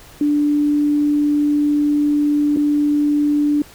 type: tone with dropouts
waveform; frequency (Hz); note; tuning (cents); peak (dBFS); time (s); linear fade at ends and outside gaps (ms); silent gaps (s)
sine; 293.7; D4; 0; -13; 0.21-3.62; 2; 2.563-2.57
effects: pink hiss -43 dBFS RMS until 3.74 s